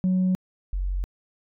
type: tone pair in turn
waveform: sine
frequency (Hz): 185 / 46.25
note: F#3 / F#1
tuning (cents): 0 / 0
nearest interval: 2 octaves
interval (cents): 2400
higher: first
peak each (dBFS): -17 / -23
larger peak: first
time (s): 0.04-0.35 / 0.73-1.04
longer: neither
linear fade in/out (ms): 0
effects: tanh soft clip ceiling -17 dBFS